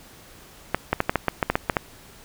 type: clicks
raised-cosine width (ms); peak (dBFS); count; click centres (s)
0.5; -4; 11; 0.746 / 0.93 / 1.004 / 1.095 / 1.157 / 1.283 / 1.428 / 1.5 / 1.555 / 1.698 / 1.768
effects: pink hiss -48 dBFS RMS until 2.24 s